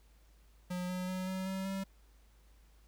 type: tone with pitch steps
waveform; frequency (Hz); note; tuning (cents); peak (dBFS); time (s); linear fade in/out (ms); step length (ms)
square; 180 / 182.62 / 185.27 / 187.97 / 190.7 / 193.48; F#3 / F#3 / F#3 / F#3 / G3 / G3; -47 / -22 / +3 / +28 / -47 / -22; -36; 0.7-1.84; 10; 190
effects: added 52 Hz sine -60 dBFS peak until 2.87 s + pink hiss -70 dBFS RMS until 2.87 s